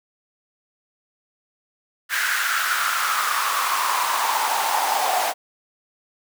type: noise with high-pass filter sweep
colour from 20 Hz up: pink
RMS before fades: -22 dBFS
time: 2.09-5.34 s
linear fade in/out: 50 ms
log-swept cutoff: 1600 to 730 Hz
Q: 5.3
effects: none